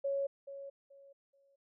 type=tone with echo; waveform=sine; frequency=554.4 Hz; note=C#5; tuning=in tune; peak=-31 dBFS; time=0.04-0.27 s; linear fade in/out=10 ms; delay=430 ms; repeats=3; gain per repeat=-12 dB; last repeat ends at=1.56 s; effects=none